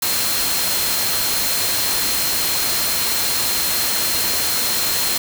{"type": "tone in noise", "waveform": "sine", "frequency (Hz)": 4186, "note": "C8", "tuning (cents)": 0, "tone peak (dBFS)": -25, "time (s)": [0.02, 5.18], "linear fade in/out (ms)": 5, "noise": "white", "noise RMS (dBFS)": -20, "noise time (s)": [0.02, 5.18], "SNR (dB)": -8, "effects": []}